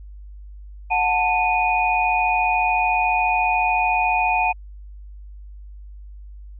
sine tone cluster, 731 / 885 / 2472 Hz, F#5 / A5 / D#7, -21 / +10 / -12 cents, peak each -21 dBFS, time 0.9-4.53 s, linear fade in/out 20 ms, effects added 50 Hz sine -36 dBFS peak until 6.59 s

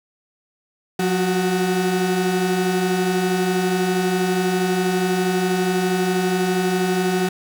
35% pulse tone pair together, 180 / 372.3 Hz, F#3 / F#4, -47 / +11 cents, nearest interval octave + minor second, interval 1258 cents, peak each -19 dBFS, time 0.99-7.29 s, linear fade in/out 5 ms, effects none

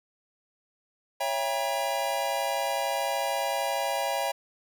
square chord, C# diminished seventh, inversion none, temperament just, 554.4 / 665.2 / 798.3 / 957.9 Hz, C#5 / E5 / G5 / Bb5, 0 / +16 / +31 / +47 cents, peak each -33 / -33 / -32 / -34 dBFS, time 1.2-4.32 s, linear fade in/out 10 ms, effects none

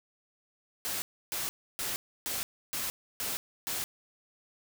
white noise bursts, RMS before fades -34 dBFS, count 7, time 0.85-3.84 s, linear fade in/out 0 ms, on 170 ms, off 300 ms, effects none

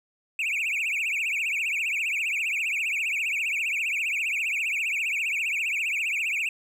triangle tone with vibrato, 2468 Hz, D#7, 15 cents flat, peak -23 dBFS, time 0.39-6.49 s, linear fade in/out 2 ms, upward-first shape triangle, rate 15 Hz, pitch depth 230 cents each way, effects none

